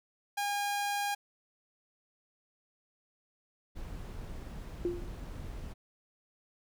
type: tone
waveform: sawtooth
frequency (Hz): 813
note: G#5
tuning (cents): -37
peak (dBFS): -27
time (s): 0.37-1.15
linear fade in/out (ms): 10
type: noise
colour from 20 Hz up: brown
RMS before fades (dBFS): -42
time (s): 3.75-5.74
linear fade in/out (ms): 20
type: tone with exponential decay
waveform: sine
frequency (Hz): 349.2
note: F4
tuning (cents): 0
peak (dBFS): -26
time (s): 4.85-5.17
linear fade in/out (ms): 1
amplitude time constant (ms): 68
effects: none